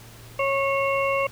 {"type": "harmonic tone with a mistuned harmonic", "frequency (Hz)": 550, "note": "C#5", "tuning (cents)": -14, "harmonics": [1, 2, 4, 5], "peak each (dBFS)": [-23, -26, -29, -30], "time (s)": [0.39, 1.27], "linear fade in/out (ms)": 5, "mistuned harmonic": 4, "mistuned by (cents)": -16, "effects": ["added 115 Hz sine -45 dBFS peak until 1.31 s", "pink hiss -47 dBFS RMS until 1.31 s"]}